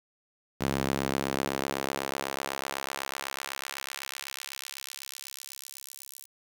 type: tone with high-pass filter sweep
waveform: sawtooth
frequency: 68 Hz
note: C#2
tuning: 33 cents flat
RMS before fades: -35 dBFS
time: 0.6-6.26 s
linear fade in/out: 20 ms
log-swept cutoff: 160 to 9200 Hz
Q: 0.74
effects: 9-bit